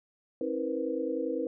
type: tone cluster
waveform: sine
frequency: 269.1 / 321.7 / 477.8 / 508 Hz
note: C4 / E4 / A#4 / B4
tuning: +49 / -42 / +43 / +49 cents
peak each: -36 / -34 / -33 / -36 dBFS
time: 0.41-1.47 s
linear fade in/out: 2 ms
effects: none